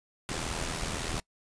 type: noise with amplitude modulation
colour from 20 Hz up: pink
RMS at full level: -31 dBFS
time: 0.29-1.2 s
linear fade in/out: 0 ms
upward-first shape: sine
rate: 81.2 Hz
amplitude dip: 60%
effects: noise-tail reverb RT60 0.1 s tail -24 dB re dry + resampled to 22050 Hz